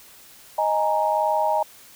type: chord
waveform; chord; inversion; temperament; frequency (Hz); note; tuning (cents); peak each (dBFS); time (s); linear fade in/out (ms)
sine; D# suspended fourth; none; equal; 622.3 / 830.6 / 932.3; D#5 / G#5 / A#5; 0 / 0 / 0; -23; 0.58-1.63; 5
effects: white hiss -48 dBFS RMS until 1.95 s